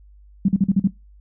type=tone bursts; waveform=sine; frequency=193.2 Hz; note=G3; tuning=25 cents flat; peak=-12 dBFS; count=6; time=0.45-0.875 s; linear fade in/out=5 ms; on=35 ms; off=43 ms; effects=noise-tail reverb RT60 0.2 s tail -20 dB re dry + added 50 Hz sine -45 dBFS peak until 1.2 s